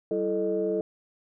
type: tone cluster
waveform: sine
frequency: 191.8 / 334.6 / 436.1 / 615 Hz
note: G3 / E4 / A4 / D#5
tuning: -37 / +26 / -15 / -20 cents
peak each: -35 / -30 / -26 / -32 dBFS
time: 0.11-0.81 s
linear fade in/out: 2 ms
effects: tanh soft clip ceiling -14 dBFS